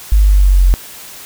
sine linear sweep, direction down, 51.91 to 44 Hz, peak -5 dBFS, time 0.12-0.74 s, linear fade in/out 0 ms, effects white hiss -33 dBFS RMS until 1.25 s

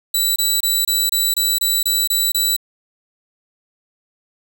15% pulse tone bursts, 3950 Hz, B7, in tune, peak -8 dBFS, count 10, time 0.14-2.565 s, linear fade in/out 5 ms, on 220 ms, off 25 ms, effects none

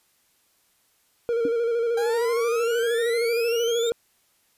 triangle tone with vibrato, 466.2 Hz, A#4, in tune, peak -19 dBFS, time 1.29-3.92 s, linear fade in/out 0 ms, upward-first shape square, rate 13 Hz, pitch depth 33 cents each way
sine tone with exponential decay, 286.4 Hz, D4, 43 cents flat, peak -20 dBFS, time 1.45-1.52 s, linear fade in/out 2 ms, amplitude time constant 15 ms
30% pulse exponential sweep, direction up, 789 to 3729 Hz, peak -27 dBFS, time 1.97-3.9 s, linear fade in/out 5 ms
effects white hiss -65 dBFS RMS until 4.57 s + resampled to 32000 Hz

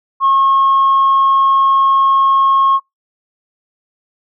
sine tone, 1085 Hz, C#6, 37 cents flat, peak -7 dBFS, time 0.2-2.8 s, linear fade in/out 50 ms, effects noise-tail reverb RT60 0.2 s tail -25 dB re dry + tanh soft clip ceiling -5 dBFS

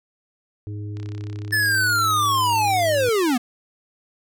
harmonic tone, 103.83 Hz, G#2, in tune, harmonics 1 / 3 / 4, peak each -28 / -38 / -44 dBFS, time 0.67-3.09 s, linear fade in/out 0 ms
click train, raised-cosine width 0.2 ms, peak -26 dBFS, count 75, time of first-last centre 0.97-3.186 s, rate 33.4 Hz
square linear sweep, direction down, 1760 to 230 Hz, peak -18 dBFS, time 1.52-3.38 s, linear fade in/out 10 ms
effects none

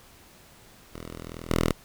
5% pulse tone with level steps, 41.2 Hz, E1, in tune, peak -27 / -11 dBFS, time 0.93-1.73 s, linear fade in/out 10 ms, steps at 1.5 s, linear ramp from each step 2 ms, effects pink hiss -53 dBFS RMS until 1.84 s

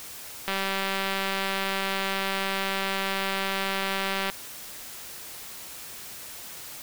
click train, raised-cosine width 0.3 ms, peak -12 dBFS, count 742, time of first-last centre 0.48-4.3 s, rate 194 Hz, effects white hiss -41 dBFS RMS until 6.82 s

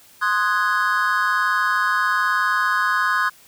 triangle chord, Ab dominant seventh, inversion first, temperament equal, 1046.5 / 1244.5 / 1480 / 1661.2 Hz, C6 / Eb6 / Gb6 / Ab6, 0 / 0 / 0 / 0 cents, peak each -21 dBFS, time 0.21-3.3 s, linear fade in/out 20 ms, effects white hiss -50 dBFS RMS until 3.47 s

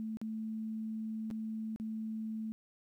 sine tone with dropouts, 219.8 Hz, A3, 2 cents flat, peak -36 dBFS, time 0-2.52 s, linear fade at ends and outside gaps 0 ms, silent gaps 0.171-0.215 / 1.303-1.311 / 1.761-1.799 s, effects 12-bit

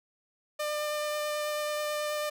sawtooth tone with vibrato, 599 Hz, D5, 34 cents sharp, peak -26 dBFS, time 0.59-2.3 s, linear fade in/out 10 ms, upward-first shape sine, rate 9.2 Hz, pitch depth 8 cents each way, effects none

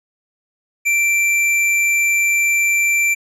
square tone, 2349 Hz, D7, in tune, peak -14 dBFS, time 0.85-3.15 s, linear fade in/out 20 ms, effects low-pass 11000 Hz 12 dB/octave

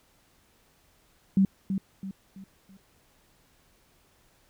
sine tone with echo, 192.9 Hz, G3, 28 cents flat, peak -17 dBFS, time 1.37-1.45 s, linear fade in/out 2 ms, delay 330 ms, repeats 4, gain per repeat -8 dB, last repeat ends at 2.77 s, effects pink hiss -64 dBFS RMS until 4.49 s

